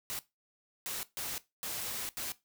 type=noise bursts at uneven times; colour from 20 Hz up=white; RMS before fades=-38 dBFS; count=5; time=0.1-0.19 / 0.86-1.03 / 1.17-1.38 / 1.63-2.09 / 2.17-2.32 s; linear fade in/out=0 ms; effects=noise-tail reverb RT60 0.2 s tail -17 dB re dry